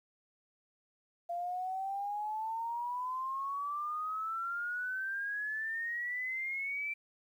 sine exponential sweep, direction up, 686 to 2349 Hz, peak -34 dBFS, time 1.29-6.94 s, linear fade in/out 10 ms, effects 11-bit

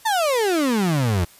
35% pulse exponential sweep, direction down, 923 to 82.41 Hz, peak -16 dBFS, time 0.05-1.25 s, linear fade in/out 10 ms, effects white hiss -49 dBFS RMS until 1.39 s + resampled to 32000 Hz

